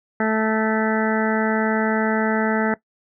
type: harmonic tone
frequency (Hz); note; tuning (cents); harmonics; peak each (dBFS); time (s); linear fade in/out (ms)
219.1; A3; -7; 1 / 2 / 3 / 4 / 6 / 7 / 8 / 9; -21 / -24 / -26 / -27 / -29 / -29 / -30 / -31; 0.2-2.74; 2
effects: noise-tail reverb RT60 0.1 s tail -19 dB re dry